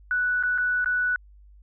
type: tone with dropouts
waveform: sine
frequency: 1480 Hz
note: F#6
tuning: in tune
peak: -21 dBFS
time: 0.11-1.16 s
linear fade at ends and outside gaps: 1 ms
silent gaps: 0.427-0.435 / 0.578-0.583 / 0.845-0.859 s
effects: added 50 Hz sine -48 dBFS peak until 1.62 s